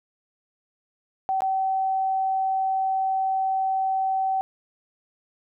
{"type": "tone with dropouts", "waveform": "sine", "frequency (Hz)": 766, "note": "G5", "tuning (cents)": -40, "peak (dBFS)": -21, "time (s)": [1.29, 4.41], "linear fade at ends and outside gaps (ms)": 0, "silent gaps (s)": [1.406, 1.42], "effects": []}